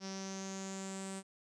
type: tone with low-pass filter sweep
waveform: sawtooth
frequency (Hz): 192.6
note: G3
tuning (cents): -30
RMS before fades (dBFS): -43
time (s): 0-1.23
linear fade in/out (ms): 50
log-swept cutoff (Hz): 5500 to 8400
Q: 7.2
effects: none